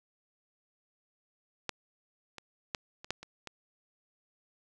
clicks, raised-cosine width 0.2 ms, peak -15 / -26 / -15 / -28 / -14 / -28 / -24 dBFS, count 7, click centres 1.693 / 2.383 / 2.748 / 3.045 / 3.106 / 3.23 / 3.473 s, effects none

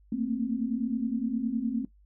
sine tone cluster, 222.7 / 232.4 / 264.3 Hz, A3 / A#3 / C4, +21 / -5 / +18 cents, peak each -31 dBFS, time 0.12-1.85 s, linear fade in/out 5 ms, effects noise-tail reverb RT60 0.1 s tail -17 dB re dry + added 50 Hz sine -56 dBFS peak until 2.05 s

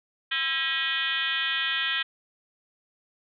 sine tone with frequency modulation, 2489 Hz, D#7, in tune, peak -24 dBFS, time 0.31-2.03 s, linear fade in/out 10 ms, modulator 290 Hz, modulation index 3.6, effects none

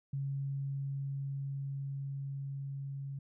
sine tone with level ramp, 138.1 Hz, C#3, 6 cents flat, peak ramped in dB -33 to -38 dBFS, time 0.13-3.19 s, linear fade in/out 5 ms, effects none

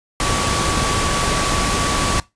sine tone in noise, 1140 Hz, C#6, 48 cents sharp, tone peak -23 dBFS, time 0.2-2.2 s, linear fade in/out 2 ms, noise pink, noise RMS -19 dBFS, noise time 0.2-2.2 s, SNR -7 dB, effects noise-tail reverb RT60 0.2 s tail -20 dB re dry + resampled to 22050 Hz

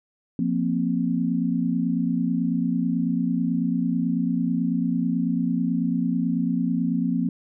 sine chord, F suspended fourth, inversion none, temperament just, 174.61 / 232.8 / 261.9 Hz, F3 / Bb3 / C4, 0 / -2 / +2 cents, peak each -25 dBFS, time 0.39-7.29 s, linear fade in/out 2 ms, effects none

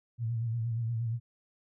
sine tone with vibrato, 115.4 Hz, A#2, 17 cents flat, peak -29 dBFS, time 0.18-1.2 s, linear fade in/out 50 ms, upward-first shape sine, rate 8.5 Hz, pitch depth 61 cents each way, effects none

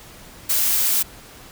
blue noise, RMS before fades -19 dBFS, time 0.49-1.03 s, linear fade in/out 10 ms, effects pink hiss -43 dBFS RMS until 1.51 s

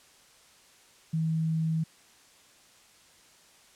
sine tone, 160.6 Hz, E3, 45 cents flat, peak -25 dBFS, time 1.13-1.84 s, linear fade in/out 10 ms, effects white hiss -58 dBFS RMS until 3.75 s + low-pass 9000 Hz 12 dB/octave

